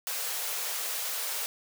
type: high-pass noise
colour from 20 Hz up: white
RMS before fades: -33 dBFS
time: 0.07-1.46 s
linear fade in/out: 0 ms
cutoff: 420 Hz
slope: 96 dB/octave
effects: none